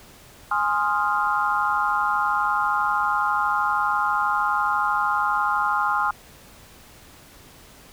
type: chord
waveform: sine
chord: F minor seventh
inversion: first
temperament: equal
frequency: 830.6 / 1046.5 / 1244.5 / 1396.9 Hz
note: Ab5 / C6 / Eb6 / F6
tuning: 0 / 0 / 0 / 0 cents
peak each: -25 dBFS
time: 0.51-6.11 s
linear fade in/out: 5 ms
effects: pink hiss -48 dBFS RMS until 7.92 s